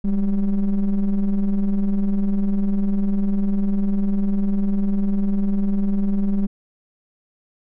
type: ring-modulated tone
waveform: triangle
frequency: 95 Hz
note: F#2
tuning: 46 cents sharp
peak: -11 dBFS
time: 0.04-6.47 s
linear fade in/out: 10 ms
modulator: 105 Hz
effects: none